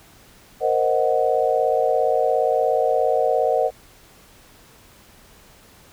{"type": "chord", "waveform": "sine", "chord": "C half-diminished seventh", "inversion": "third", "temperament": "equal", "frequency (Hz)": [466.2, 523.3, 622.3, 740], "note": ["Bb4", "C5", "Eb5", "Gb5"], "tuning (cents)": [0, 0, 0, 0], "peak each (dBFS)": -22, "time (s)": [0.6, 3.71], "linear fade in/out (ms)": 50, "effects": ["pink hiss -50 dBFS RMS until 5.92 s"]}